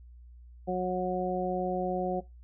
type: harmonic tone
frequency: 182.6 Hz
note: F#3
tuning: 23 cents flat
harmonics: 1 / 2 / 3 / 4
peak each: -33 / -33 / -33 / -33 dBFS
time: 0.67-2.21 s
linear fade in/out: 20 ms
effects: noise-tail reverb RT60 0.2 s tail -20 dB re dry + added 60 Hz sine -48 dBFS peak until 2.43 s